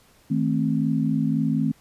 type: chord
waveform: sine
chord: A diminished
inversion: second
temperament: just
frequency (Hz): 158.4 / 220 / 264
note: Eb3 / A3 / C4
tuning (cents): +31 / 0 / +16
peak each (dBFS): -24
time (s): 0.3-1.72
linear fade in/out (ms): 10
effects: pink hiss -57 dBFS RMS until 1.8 s + resampled to 32000 Hz